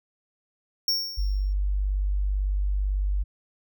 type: tone with exponential decay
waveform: square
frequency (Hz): 5500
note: F8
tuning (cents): -27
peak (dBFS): -20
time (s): 0.88-1.53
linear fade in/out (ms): 2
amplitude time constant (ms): 140
type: tone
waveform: sine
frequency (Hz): 49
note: G1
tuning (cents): 0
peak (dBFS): -22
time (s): 1.17-3.24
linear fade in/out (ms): 20
effects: none